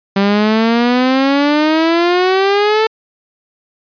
sawtooth exponential sweep, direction up, 195.4 to 444.9 Hz, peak -6 dBFS, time 0.16-2.87 s, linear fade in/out 5 ms, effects resampled to 11025 Hz

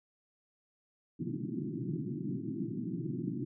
pink band-pass noise, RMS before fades -37 dBFS, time 1.19-3.45 s, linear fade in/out 10 ms, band 120 to 360 Hz, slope 96 dB/octave, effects none

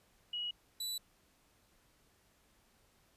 sine / sawtooth tone pair in turn, 2908 / 3960 Hz, F#7 / B7, -31 / +4 cents, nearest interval perfect fourth, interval 535 cents, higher second, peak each -36 / -34 dBFS, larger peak second, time 0.33-0.51 / 0.8-0.98 s, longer neither, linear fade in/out 5 ms, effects pink hiss -70 dBFS RMS until 3.16 s + resampled to 32000 Hz

